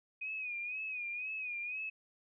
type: tone with vibrato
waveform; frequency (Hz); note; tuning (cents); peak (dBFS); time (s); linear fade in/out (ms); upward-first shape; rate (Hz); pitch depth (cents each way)
sine; 2489; D#7; 0; -37; 0.21-1.9; 10; sine; 2; 75
effects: none